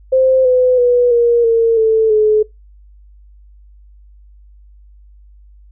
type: tone with pitch steps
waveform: sine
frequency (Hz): 522 / 505.1 / 488.7 / 472.9 / 457.6 / 442.8 / 428.4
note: C5 / B4 / B4 / A#4 / A#4 / A4 / A4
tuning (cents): -4 / +39 / -18 / +25 / -32 / +11 / -46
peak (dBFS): -8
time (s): 0.12-2.43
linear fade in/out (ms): 10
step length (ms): 330
effects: noise-tail reverb RT60 0.2 s tail -23 dB re dry + added 50 Hz sine -40 dBFS peak until 5.71 s